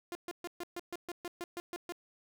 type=tone bursts; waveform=sawtooth; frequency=349.2 Hz; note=F4; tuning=in tune; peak=-34 dBFS; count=12; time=0.12-1.922 s; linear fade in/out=0 ms; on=31 ms; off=130 ms; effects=none